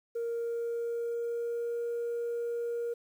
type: tone with pitch glide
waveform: sine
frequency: 466.2 to 471.3 Hz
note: A#4 to A#4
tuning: 0 to +19 cents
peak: -29 dBFS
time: 0.15-2.94 s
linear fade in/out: 10 ms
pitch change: +19 cents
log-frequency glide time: 0.3-1.83 s
effects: tanh soft clip ceiling -29 dBFS + 10-bit